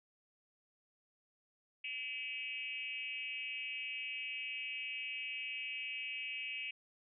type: tone with frequency modulation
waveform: sine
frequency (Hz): 2567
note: E7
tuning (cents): -47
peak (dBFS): -39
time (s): 1.84-6.71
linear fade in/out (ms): 5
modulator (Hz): 261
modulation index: 1.2
effects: none